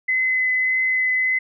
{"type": "tone with vibrato", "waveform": "sine", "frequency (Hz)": 2031, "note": "B6", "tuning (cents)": 48, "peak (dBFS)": -17, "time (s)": [0.08, 1.39], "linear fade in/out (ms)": 10, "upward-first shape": "triangle", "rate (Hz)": 1.7, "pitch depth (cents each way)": 11, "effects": []}